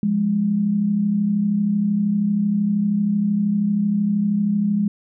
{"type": "tone pair together", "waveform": "sine", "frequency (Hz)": [173.73, 206.6], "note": ["F3", "G#3"], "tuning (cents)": [-9, -9], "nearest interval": "minor third", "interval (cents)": 300, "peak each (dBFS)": [-25, -17], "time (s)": [0.03, 4.88], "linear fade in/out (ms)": 2, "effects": []}